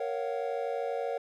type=chord; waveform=triangle; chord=Gb major seventh; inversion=first; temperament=equal with one note detuned; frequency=466.2 / 554.4 / 698.5 / 750.8 Hz; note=Bb4 / Db5 / F5 / Gb5; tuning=0 / 0 / 0 / +25 cents; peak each=-32 / -33 / -37 / -36 dBFS; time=0-1.18 s; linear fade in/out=5 ms; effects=none